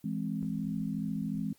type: chord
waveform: sine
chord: E augmented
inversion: none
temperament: equal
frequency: 164.81 / 207.7 / 261.6 Hz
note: E3 / G#3 / B#3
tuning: 0 / 0 / 0 cents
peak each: -36 / -34 / -37 dBFS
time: 0.04-1.53 s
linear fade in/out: 5 ms
effects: white hiss -66 dBFS RMS until 1.58 s + Opus 32 kbps